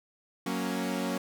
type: chord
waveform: sawtooth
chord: F# major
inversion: none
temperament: equal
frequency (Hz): 185 / 233.1 / 277.2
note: F#3 / A#3 / C#4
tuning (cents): 0 / 0 / 0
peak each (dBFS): -30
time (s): 0.46-1.18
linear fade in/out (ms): 5
effects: none